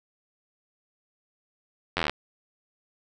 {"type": "slowing click train", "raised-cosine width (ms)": 0.3, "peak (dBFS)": -9, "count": 11, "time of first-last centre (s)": [1.97, 2.096], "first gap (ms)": 11, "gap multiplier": 1.03, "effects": []}